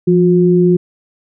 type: tone pair together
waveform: sine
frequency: 173.49 / 359 Hz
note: F3 / F4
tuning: -11 / +48 cents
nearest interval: octave + minor second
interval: 1259 cents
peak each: -10 dBFS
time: 0.07-0.77 s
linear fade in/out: 10 ms
effects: none